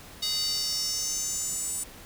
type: tone with high-pass filter sweep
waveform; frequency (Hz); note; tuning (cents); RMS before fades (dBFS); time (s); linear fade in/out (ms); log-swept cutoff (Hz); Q
square; 415.3; G#4; 0; -30; 0.22-1.84; 10; 4100 to 8500; 5.3
effects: pink hiss -47 dBFS RMS until 2.05 s